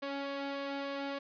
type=tone with flanger; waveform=sawtooth; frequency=278.5 Hz; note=C#4; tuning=8 cents sharp; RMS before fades=-38 dBFS; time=0.02-1.19 s; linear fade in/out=10 ms; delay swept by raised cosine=1.7 to 2.3 ms; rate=3.4 Hz; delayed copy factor=+0.5; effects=resampled to 11025 Hz + 11-bit